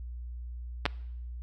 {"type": "clicks", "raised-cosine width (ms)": 0.3, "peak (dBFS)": [-10, -10], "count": 2, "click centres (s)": [0.855, 0.862], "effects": ["noise-tail reverb RT60 0.8 s tail -23 dB re dry", "added 60 Hz sine -37 dBFS peak until 1.42 s"]}